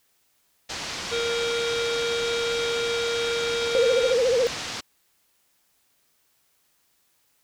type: low-pass noise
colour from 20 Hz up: white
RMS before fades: -33 dBFS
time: 0.69-4.81 s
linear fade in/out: 10 ms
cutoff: 5900 Hz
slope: 24 dB/octave
type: harmonic tone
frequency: 467.8 Hz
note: A#4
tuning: 6 cents sharp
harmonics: 1 / 3 / 5 / 7 / 8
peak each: -25 / -34 / -36 / -36 / -35 dBFS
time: 1.11-4.14 s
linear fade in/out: 20 ms
type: tone with vibrato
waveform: sine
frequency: 493.9 Hz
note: B4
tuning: in tune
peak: -18 dBFS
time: 3.75-4.47 s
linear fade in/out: 0 ms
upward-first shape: sine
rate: 14 Hz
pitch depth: 130 cents each way
effects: white hiss -67 dBFS RMS until 7.43 s